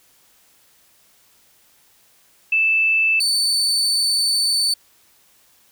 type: tone pair in turn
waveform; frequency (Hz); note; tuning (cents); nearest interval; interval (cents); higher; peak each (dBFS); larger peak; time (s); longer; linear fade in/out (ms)
sine / 35% pulse; 2637 / 4514; E7 / C#8; 0 / +31; major sixth; 931; second; -14 / -15; first; 2.52-3.2 / 3.2-4.74; second; 5
effects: white hiss -56 dBFS RMS until 5.71 s